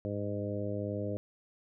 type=harmonic tone with a mistuned harmonic; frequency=102.4 Hz; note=G#2; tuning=24 cents flat; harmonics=1 / 2 / 3 / 4 / 5 / 6; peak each=-37 / -40 / -40 / -42 / -39 / -41 dBFS; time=0.05-1.17 s; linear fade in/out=0 ms; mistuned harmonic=1; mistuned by=+24 cents; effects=none